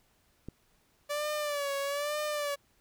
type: click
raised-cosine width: 3 ms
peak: -27 dBFS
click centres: 0.486 s
type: tone with vibrato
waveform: sawtooth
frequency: 579 Hz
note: D5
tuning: 25 cents flat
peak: -27 dBFS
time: 1.09-2.56 s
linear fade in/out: 20 ms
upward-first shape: sine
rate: 1.1 Hz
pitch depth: 70 cents each way
effects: pink hiss -69 dBFS RMS until 2.8 s